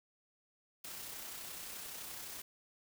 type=noise with amplitude modulation; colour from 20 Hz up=white; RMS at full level=-45 dBFS; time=0.84-2.42 s; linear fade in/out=5 ms; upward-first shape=sine; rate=31.7 Hz; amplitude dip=30%; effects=none

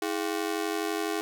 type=ring-modulated tone; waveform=sawtooth; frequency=370 Hz; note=F#4; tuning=in tune; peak=-21 dBFS; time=0.02-1.21 s; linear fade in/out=0 ms; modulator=46 Hz; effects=none

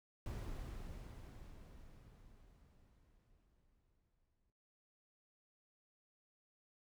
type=noise with exponential decay; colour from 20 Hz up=brown; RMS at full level=-43 dBFS; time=0.26-4.5 s; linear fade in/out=1 ms; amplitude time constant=920 ms; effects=noise-tail reverb RT60 0.3 s tail -17 dB re dry

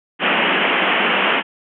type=band-pass noise; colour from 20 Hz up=white; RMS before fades=-17 dBFS; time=0.19-1.43 s; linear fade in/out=50 ms; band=170 to 3100 Hz; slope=96 dB/octave; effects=none

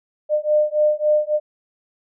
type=beating tone pair; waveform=sine; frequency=602 / 605.6 Hz; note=D5 / D#5; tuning=+43 / -47 cents; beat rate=3.6 Hz; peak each=-18 dBFS; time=0.29-1.4 s; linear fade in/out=50 ms; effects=none

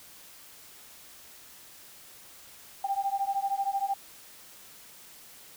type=beating tone pair; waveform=sine; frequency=784 / 797 Hz; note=G5 / G5; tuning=0 / +28 cents; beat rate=13 Hz; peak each=-30 dBFS; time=2.84-3.94 s; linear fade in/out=5 ms; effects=white hiss -51 dBFS RMS until 5.56 s

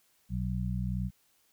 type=harmonic tone; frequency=61.74 Hz; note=B1; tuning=in tune; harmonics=1 / 2 / 3; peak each=-34 / -34 / -34 dBFS; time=0.29-1.11 s; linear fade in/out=50 ms; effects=white hiss -69 dBFS RMS until 1.52 s

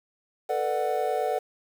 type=chord; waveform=triangle; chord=B minor seventh; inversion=third; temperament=just; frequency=444.5 / 493.9 / 592.7 / 740.8 Hz; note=A4 / B4 / D5 / F#5; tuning=+18 / 0 / +16 / +2 cents; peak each=-28 / -29 / -29 / -26 dBFS; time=0.49-1.39 s; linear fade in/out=10 ms; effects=8-bit

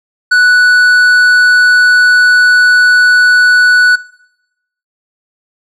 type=tone with tanh clipping; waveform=sine; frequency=1480 Hz; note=F#6; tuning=in tune; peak=-6 dBFS; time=0.31-3.96 s; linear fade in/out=10 ms; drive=9 dB; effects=noise-tail reverb RT60 0.9 s tail -21 dB re dry

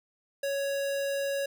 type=tone; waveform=square; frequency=556 Hz; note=C#5; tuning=5 cents sharp; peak=-29 dBFS; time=0.43-1.46 s; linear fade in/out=5 ms; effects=none

